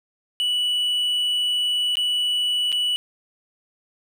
triangle tone with dropouts, 2953 Hz, F#7, 4 cents flat, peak -18 dBFS, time 0.4-2.96 s, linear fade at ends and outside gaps 0 ms, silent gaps 1.955-1.97 / 2.719-2.726 s, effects none

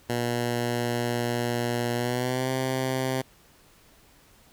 10% pulse tone with pitch glide, 119.8 to 130.64 Hz, A#2 to C3, +48 to -2 cents, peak -17 dBFS, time 0.09-3.22 s, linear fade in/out 10 ms, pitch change +150 cents, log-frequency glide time 1.94-2.5 s, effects pink hiss -57 dBFS RMS until 4.52 s

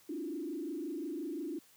sine tone with frequency modulation, 316.4 Hz, D#4, 29 cents sharp, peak -36 dBFS, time 0.09-1.59 s, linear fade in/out 5 ms, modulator 25.7 Hz, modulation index 1.6, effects white hiss -63 dBFS RMS until 1.76 s + high-pass 60 Hz 12 dB/octave

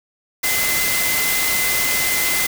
sine tone in noise, 2050 Hz, C7, 36 cents flat, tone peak -22 dBFS, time 0.43-2.47 s, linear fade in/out 10 ms, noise white, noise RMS -20 dBFS, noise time 0.43-2.47 s, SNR -5 dB, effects none

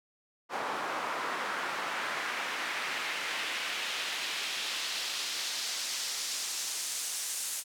pink noise with band-pass filter sweep, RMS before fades -35 dBFS, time 0.49-7.64 s, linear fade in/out 50 ms, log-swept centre 960 to 8700 Hz, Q 1.2, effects high-pass 200 Hz 12 dB/octave

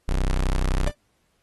35% pulse tone, 31.86 Hz, C1, 45 cents flat, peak -18 dBFS, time 0.08-0.9 s, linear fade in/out 10 ms
45% pulse tone with exponential decay, 592 Hz, D5, 14 cents sharp, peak -24 dBFS, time 0.87-0.95 s, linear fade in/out 1 ms, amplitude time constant 17 ms
effects pink hiss -69 dBFS RMS until 1.42 s + AAC 32 kbps

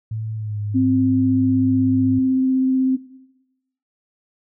sine tone with pitch glide, 110 to 103.83 Hz, A2 to G#2, 0 to 0 cents, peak -23 dBFS, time 0.11-2.19 s, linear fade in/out 5 ms, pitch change -100 cents, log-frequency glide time 0.35-0.59 s
sine tone with vibrato, 261 Hz, C4, 4 cents flat, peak -14 dBFS, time 0.74-2.97 s, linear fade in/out 20 ms, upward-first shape triangle, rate 16 Hz, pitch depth 10 cents each way
effects noise-tail reverb RT60 0.9 s tail -17 dB re dry

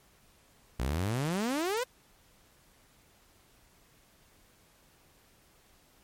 sawtooth exponential sweep, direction up, 56.9 to 523.3 Hz, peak -25 dBFS, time 0.79-1.84 s, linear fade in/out 10 ms, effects pink hiss -63 dBFS RMS until 6.03 s + MP3 64 kbps

